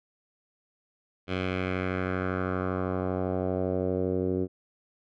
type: tone with low-pass filter sweep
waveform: 10% pulse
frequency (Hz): 92.6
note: F#2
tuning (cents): +2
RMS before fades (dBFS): -29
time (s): 1.27-4.48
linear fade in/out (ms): 50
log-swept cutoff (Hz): 3000 to 370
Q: 2.1
effects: none